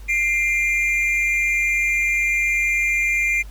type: tone pair together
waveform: triangle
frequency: 2093 / 2392 Hz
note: C7 / D7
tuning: 0 / +31 cents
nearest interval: major second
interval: 231 cents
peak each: -19 / -18 dBFS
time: 0.08-3.43 s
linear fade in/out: 20 ms
effects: added 50 Hz sine -34 dBFS peak until 3.5 s + pink hiss -50 dBFS RMS until 3.5 s